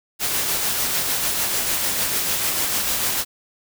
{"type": "noise with tremolo", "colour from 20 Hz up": "white", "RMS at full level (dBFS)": -21, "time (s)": [0.19, 3.25], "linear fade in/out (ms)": 50, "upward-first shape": "sine", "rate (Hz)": 6.7, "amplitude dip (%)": 30, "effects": []}